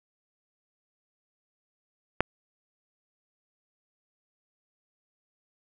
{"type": "click", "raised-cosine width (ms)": 0.5, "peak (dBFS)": -6, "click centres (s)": 2.206, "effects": []}